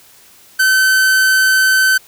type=tone; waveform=45% pulse; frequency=1532 Hz; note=G6; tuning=40 cents flat; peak=-9 dBFS; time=0.59-1.98 s; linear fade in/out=10 ms; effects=white hiss -45 dBFS RMS until 2.07 s